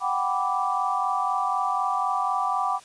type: chord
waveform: sine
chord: G major seventh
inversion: third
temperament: equal with one note detuned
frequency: 740 / 784 / 987.8 / 1169.9 Hz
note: F#5 / G5 / B5 / D6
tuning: 0 / 0 / 0 / -7 cents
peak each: -29 / -28 / -29 / -26 dBFS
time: 0-2.8 s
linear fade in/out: 50 ms
effects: white hiss -50 dBFS RMS until 2.84 s + resampled to 22050 Hz